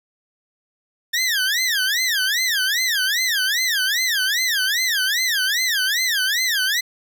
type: tone with vibrato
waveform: 20% pulse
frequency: 1760 Hz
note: A6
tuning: in tune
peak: -13 dBFS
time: 1.13-6.81 s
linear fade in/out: 10 ms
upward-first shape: sine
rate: 2.5 Hz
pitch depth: 280 cents each way
effects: none